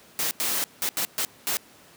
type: noise bursts at uneven times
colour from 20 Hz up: white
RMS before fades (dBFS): -26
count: 6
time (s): 0.19-0.31 / 0.4-0.64 / 0.82-0.89 / 0.97-1.05 / 1.18-1.25 / 1.47-1.57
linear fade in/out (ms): 0
effects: pink hiss -52 dBFS RMS until 1.96 s + high-pass 150 Hz 12 dB/octave